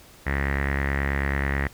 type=tone with low-pass filter; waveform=sawtooth; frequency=69.3 Hz; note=C#2; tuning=in tune; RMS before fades=-25 dBFS; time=0.26-1.68 s; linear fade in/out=10 ms; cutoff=1900 Hz; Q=8.8; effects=pink hiss -50 dBFS RMS until 1.73 s